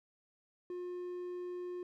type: tone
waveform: triangle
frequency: 357.3 Hz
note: F4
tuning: 40 cents sharp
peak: -37 dBFS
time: 0.7-1.83 s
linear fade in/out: 2 ms
effects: none